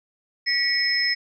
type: tone cluster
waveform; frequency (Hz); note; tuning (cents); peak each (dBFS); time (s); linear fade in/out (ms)
sine; 1938 / 2222 / 5170; B6 / C#7 / E8; -33 / +4 / -34; -24 / -27 / -22; 0.46-1.15; 20
effects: none